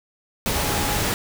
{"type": "tone in noise", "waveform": "sine", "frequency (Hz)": 833, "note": "G#5", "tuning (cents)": 5, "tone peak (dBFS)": -30, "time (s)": [0.55, 0.98], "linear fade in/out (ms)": 0, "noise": "pink", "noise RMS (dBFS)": -23, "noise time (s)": [0.46, 1.14], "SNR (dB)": -10, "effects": []}